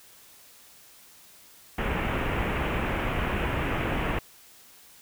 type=low-pass noise; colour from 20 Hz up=pink; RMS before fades=-28 dBFS; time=1.78-4.19 s; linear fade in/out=5 ms; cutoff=2900 Hz; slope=48 dB/octave; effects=white hiss -53 dBFS RMS until 5.01 s